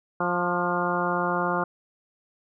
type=harmonic tone with a mistuned harmonic; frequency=176.6 Hz; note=F3; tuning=20 cents sharp; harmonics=1 / 2 / 3 / 4 / 5 / 6 / 7 / 8; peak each=-31 / -31 / -31 / -31 / -31 / -31 / -31 / -31 dBFS; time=0.2-1.64 s; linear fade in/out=5 ms; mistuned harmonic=7; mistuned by=-37 cents; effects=none